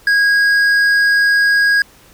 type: tone with hard clipping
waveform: sine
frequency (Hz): 1643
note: G#6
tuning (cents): -19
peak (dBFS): -11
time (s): 0.07-1.82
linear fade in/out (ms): 2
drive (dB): 6
effects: pink hiss -46 dBFS RMS until 2.13 s